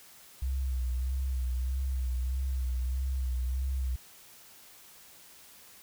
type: tone with vibrato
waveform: sine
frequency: 64.1 Hz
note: C2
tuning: 35 cents flat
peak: -28 dBFS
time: 0.42-3.96 s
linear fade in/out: 5 ms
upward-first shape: sine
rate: 1.6 Hz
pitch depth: 55 cents each way
effects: white hiss -54 dBFS RMS until 5.82 s